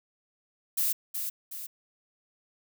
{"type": "noise with echo", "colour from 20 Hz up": "violet", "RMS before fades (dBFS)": -27, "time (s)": [0.77, 0.93], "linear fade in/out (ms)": 10, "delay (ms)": 370, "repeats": 2, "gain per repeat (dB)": -6, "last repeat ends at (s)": 1.67, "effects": []}